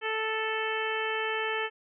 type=harmonic tone; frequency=439.5 Hz; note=A4; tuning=2 cents flat; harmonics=1 / 2 / 3 / 4 / 5 / 6 / 7; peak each=-33 / -36 / -37 / -34 / -38 / -37 / -39 dBFS; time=0.01-1.7 s; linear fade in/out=50 ms; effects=none